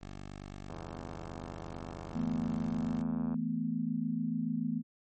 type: tone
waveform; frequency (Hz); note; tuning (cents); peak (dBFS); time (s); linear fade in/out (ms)
10% pulse; 49; G1; 0; -35; 0.01-3.03; 10
type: click train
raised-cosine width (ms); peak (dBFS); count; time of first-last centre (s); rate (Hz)
1; -31; 219; 0.7-3.342; 82.5
type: chord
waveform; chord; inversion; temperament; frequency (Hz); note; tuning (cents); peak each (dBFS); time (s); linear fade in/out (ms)
sine; E suspended fourth; none; equal; 164.81 / 220 / 246.9; E3 / A3 / B3; 0 / 0 / 0; -37 / -34 / -34; 2.13-4.83; 50
effects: MP3 32 kbps